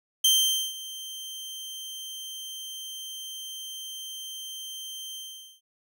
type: tone with ADSR envelope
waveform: sawtooth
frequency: 3136 Hz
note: G7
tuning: in tune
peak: -14 dBFS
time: 0.24-5.61 s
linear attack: 7 ms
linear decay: 480 ms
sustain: -19 dB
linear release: 450 ms
effects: none